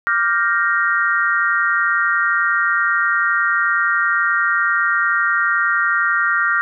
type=chord; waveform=sine; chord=G minor seventh; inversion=second; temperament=equal; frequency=1174.7 / 1396.9 / 1568 / 1864.7 Hz; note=D6 / F6 / G6 / Bb6; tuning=0 / 0 / 0 / 0 cents; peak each=-23 / -17 / -22 / -20 dBFS; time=0.07-6.61 s; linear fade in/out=0 ms; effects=none